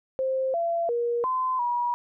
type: tone with pitch steps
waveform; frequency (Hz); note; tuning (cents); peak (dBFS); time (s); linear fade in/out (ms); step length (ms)
sine; 526 / 678 / 474.5 / 1027 / 964; C5 / E5 / A#4 / C6 / B5; +9 / +49 / +31 / -33 / -42; -23; 0.19-1.94; 0; 350
effects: none